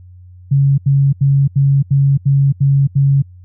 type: tone bursts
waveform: sine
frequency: 138.59 Hz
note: C#3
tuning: in tune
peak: -8 dBFS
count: 8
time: 0.51-3.223 s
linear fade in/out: 10 ms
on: 270 ms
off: 79 ms
effects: added 90 Hz sine -36 dBFS peak until 3.44 s